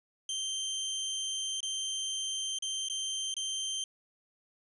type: tone with dropouts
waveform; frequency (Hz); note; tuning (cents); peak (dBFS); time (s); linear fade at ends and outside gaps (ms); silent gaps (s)
25% pulse; 3136; G7; 0; -29; 0.29-3.84; 2; 1.605-1.629 / 2.587-2.623 / 2.886-2.898 / 3.341-3.366
effects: resampled to 24000 Hz